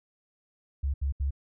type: tone bursts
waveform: sine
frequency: 69.3 Hz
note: C#2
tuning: in tune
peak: -25 dBFS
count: 3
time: 0.83-1.308 s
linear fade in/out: 10 ms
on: 110 ms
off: 74 ms
effects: none